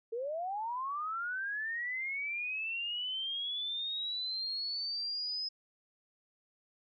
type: linear sweep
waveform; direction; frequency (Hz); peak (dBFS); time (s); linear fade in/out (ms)
sine; up; 440 to 5110; -34; 0.12-5.49; 10
effects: none